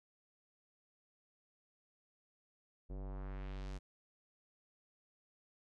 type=tone with low-pass filter sweep; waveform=square; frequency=48 Hz; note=G1; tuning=36 cents flat; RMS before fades=-44 dBFS; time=2.89-3.79 s; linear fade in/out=20 ms; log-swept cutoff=470 to 7700 Hz; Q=1.2; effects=none